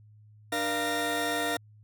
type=tone cluster; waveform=30% pulse; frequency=298.4 / 474.1 / 693 / 1849 Hz; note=D4 / A#4 / F5 / A#6; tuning=+28 / +29 / -14 / -15 cents; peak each=-32 / -32 / -29 / -30 dBFS; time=0.52-1.57 s; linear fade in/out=5 ms; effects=added 106 Hz sine -52 dBFS peak until 1.83 s